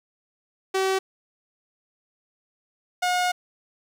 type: tone pair in turn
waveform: sawtooth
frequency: 382.1 / 721.3 Hz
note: G4 / F#5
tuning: -44 / -44 cents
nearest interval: major seventh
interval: 1100 cents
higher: second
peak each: -17 dBFS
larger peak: neither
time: 0.74-0.99 / 3.02-3.32 s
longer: second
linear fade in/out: 10 ms
effects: low-pass 9000 Hz 12 dB/octave + 8-bit